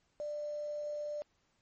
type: tone with quantisation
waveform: sine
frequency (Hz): 593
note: D5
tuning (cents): +17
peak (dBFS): -36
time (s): 0.2-1.22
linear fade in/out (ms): 0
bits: 9
effects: pink hiss -75 dBFS RMS until 1.61 s + MP3 32 kbps